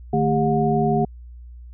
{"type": "tone cluster", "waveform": "sine", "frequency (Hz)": [151.3, 223.5, 401.8, 721], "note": ["D#3", "A3", "G4", "F#5"], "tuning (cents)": [-48, 27, 43, -45], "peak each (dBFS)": -22, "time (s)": [0.13, 1.05], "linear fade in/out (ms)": 5, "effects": ["added 60 Hz sine -37 dBFS peak until 1.73 s"]}